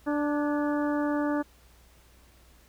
harmonic tone with a mistuned harmonic, 293.7 Hz, D4, in tune, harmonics 1 / 2 / 3 / 4 / 5 / 6, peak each -26 / -32 / -36 / -38 / -40 / -42 dBFS, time 0.06-1.43 s, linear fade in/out 20 ms, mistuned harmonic 6, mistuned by -50 cents, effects added 60 Hz sine -57 dBFS peak until 2.68 s + pink hiss -60 dBFS RMS until 2.68 s

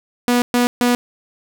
sawtooth tone bursts at uneven times, 243.7 Hz, B3, 23 cents flat, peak -9 dBFS, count 3, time 0.28-0.42 / 0.54-0.67 / 0.81-0.95 s, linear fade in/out 0 ms, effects none

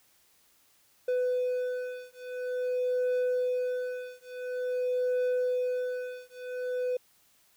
triangle beating tone pair, 499.9 / 500.38 Hz, B4 / B4, +21 / +23 cents, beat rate 0.48 Hz, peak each -29 / -29 dBFS, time 1.08-6.97 s, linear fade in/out 5 ms, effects white hiss -65 dBFS RMS until 7.56 s

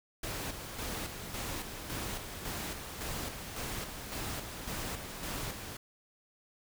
pink noise with tremolo, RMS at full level -38 dBFS, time 0.23-5.77 s, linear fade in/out 5 ms, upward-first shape square, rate 1.8 Hz, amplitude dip 45%, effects none

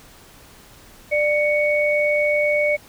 sine tone pair together, 593.5 / 2228 Hz, D5 / C#7, +18 / +8 cents, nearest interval octave + major seventh, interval 2290 cents, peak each -18 / -20 dBFS, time 1.11-2.77 s, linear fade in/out 20 ms, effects pink hiss -47 dBFS RMS until 2.88 s

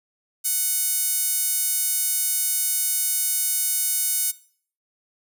sawtooth tone with high-pass filter, 740 Hz, F#5, in tune, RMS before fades -23 dBFS, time 0.44-4.32 s, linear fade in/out 20 ms, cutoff 9100 Hz, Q 1.2, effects noise-tail reverb RT60 0.5 s tail -19 dB re dry

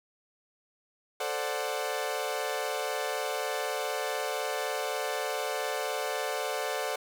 sawtooth chord, D dominant seventh, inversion second, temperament equal, 440 / 523.3 / 587.3 / 740 Hz, A4 / C5 / D5 / F#5, 0 / 0 / 0 / 0 cents, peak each -32 dBFS, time 1.2-6.96 s, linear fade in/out 5 ms, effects none

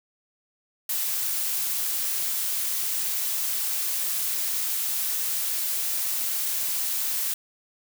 blue noise, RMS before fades -27 dBFS, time 0.89-7.34 s, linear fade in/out 5 ms, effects none

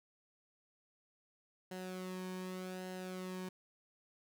sawtooth tone with flanger, 184.7 Hz, F#3, 3 cents flat, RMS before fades -44 dBFS, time 1.71-3.49 s, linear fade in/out 5 ms, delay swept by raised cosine 0.85 to 1.49 ms, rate 0.85 Hz, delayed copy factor -0.6, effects none

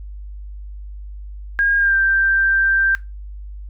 sine tone with pitch glide, 1624 to 1573.2 Hz, G#6 to G6, -39 to +6 cents, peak -13 dBFS, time 1.59-2.95 s, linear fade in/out 0 ms, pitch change -55 cents, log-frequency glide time 1.78-1.96 s, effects noise-tail reverb RT60 0.2 s tail -18 dB re dry + added 50 Hz sine -30 dBFS peak until 3.69 s

